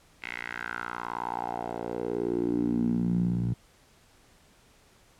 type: tone with band-pass filter sweep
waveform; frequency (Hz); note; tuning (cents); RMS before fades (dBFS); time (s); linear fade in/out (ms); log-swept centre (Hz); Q
10% pulse; 59.1; A#1; +24; -30; 0.22-3.54; 10; 2300 to 130; 4.3
effects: pink hiss -60 dBFS RMS until 5.19 s + low-pass 11000 Hz 12 dB/octave